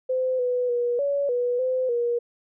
sine tone with pitch steps, 514 / 495.5 / 482.1 / 565 / 488.8 / 513 / 476.3 Hz, C5 / B4 / B4 / C#5 / B4 / C5 / A#4, -31 / +6 / -42 / +33 / -18 / -34 / +37 cents, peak -21 dBFS, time 0.09-2.19 s, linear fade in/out 10 ms, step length 300 ms, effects none

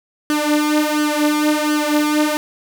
sawtooth tone with flanger, 300.3 Hz, D4, 39 cents sharp, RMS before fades -17 dBFS, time 0.3-2.37 s, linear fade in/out 0 ms, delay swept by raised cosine 0.64 to 4.24 ms, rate 1.4 Hz, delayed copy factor +0.75, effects none

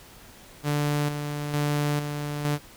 sawtooth tone with tremolo, 146.83 Hz, D3, in tune, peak -19 dBFS, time 0.63-2.59 s, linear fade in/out 50 ms, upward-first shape square, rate 1.1 Hz, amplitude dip 50%, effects pink hiss -49 dBFS RMS until 2.76 s

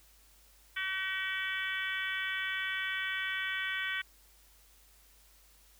harmonic tone, 380 Hz, F#4, 46 cents sharp, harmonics 3 / 4 / 5 / 6 / 7 / 8 / 9, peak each -46 / -37 / -37 / -39 / -48 / -42 / -44 dBFS, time 0.76-4.02 s, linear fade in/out 10 ms, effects added 50 Hz sine -63 dBFS peak until 5.79 s + white hiss -63 dBFS RMS until 5.79 s

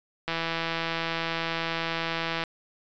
click train, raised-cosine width 0.3 ms, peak -13 dBFS, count 357, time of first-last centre 0.28-2.438 s, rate 165 Hz, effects resampled to 16000 Hz

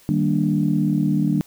sine chord, Eb major seventh, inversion none, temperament equal, 155.56 / 196 / 233.1 / 293.7 Hz, Eb3 / G3 / Bb3 / D4, 0 / 0 / 0 / 0 cents, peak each -21 / -21 / -24 / -22 dBFS, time 0.09-1.41 s, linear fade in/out 0 ms, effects tanh soft clip ceiling -6 dBFS + white hiss -52 dBFS RMS until 1.46 s

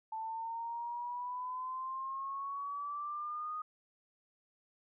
sine exponential sweep, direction up, 880 to 1244.5 Hz, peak -37 dBFS, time 0.12-3.62 s, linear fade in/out 5 ms, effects none

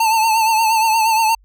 square tone with vibrato, 889 Hz, A5, 18 cents sharp, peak -13 dBFS, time 0-1.35 s, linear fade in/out 5 ms, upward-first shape triangle, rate 8.5 Hz, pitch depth 63 cents each way, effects added 48 Hz sine -48 dBFS peak until 1.44 s

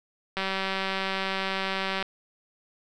click train, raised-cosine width 0.3 ms, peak -13 dBFS, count 319, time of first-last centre 0.37-2.026 s, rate 192 Hz, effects none

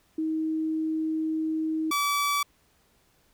sine / sawtooth tone pair in turn, 316.4 / 1150.5 Hz, D#4 / D6, +29 / -36 cents, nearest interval octave + minor seventh, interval 2235 cents, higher second, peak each -25 / -20 dBFS, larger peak second, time 0.18-1.91 / 1.91-2.43 s, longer first, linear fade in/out 5 ms, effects pink hiss -65 dBFS RMS until 3.33 s

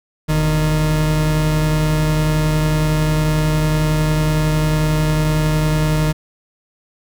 40% pulse tone pair together, 41.3 / 154.2 Hz, E1 / D#3, +4 / -15 cents, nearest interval octave + major seventh, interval 2281 cents, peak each -20 / -14 dBFS, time 0.28-6.13 s, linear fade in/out 20 ms, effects none

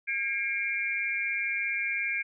sine tone cluster, 1626 / 2156 / 2361 Hz, G#6 / C#7 / D7, -37 / -49 / +9 cents, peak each -35 / -32 / -30 dBFS, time 0.07-2.23 s, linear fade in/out 20 ms, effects none

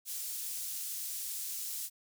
pink high-pass noise, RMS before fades -39 dBFS, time 0.05-1.9 s, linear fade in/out 50 ms, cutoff 7400 Hz, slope 12 dB/octave, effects none

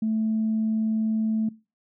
sine tone, 219.7 Hz, A3, 2 cents flat, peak -21 dBFS, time 0.02-1.49 s, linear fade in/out 5 ms, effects noise-tail reverb RT60 0.3 s tail -21 dB re dry + tanh soft clip ceiling -17 dBFS

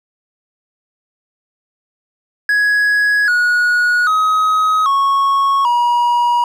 triangle tone with pitch steps, 1671 / 1454.7 / 1266.4 / 1102.4 / 959.7 Hz, G#6 / F#6 / D#6 / C#6 / B5, +10 / -30 / +30 / -10 / -50 cents, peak -9 dBFS, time 2.49-6.44 s, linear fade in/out 2 ms, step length 790 ms, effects none

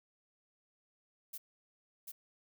violet noise with echo, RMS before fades -44 dBFS, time 1.33-1.38 s, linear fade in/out 10 ms, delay 740 ms, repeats 1, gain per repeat -2 dB, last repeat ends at 2.12 s, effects none

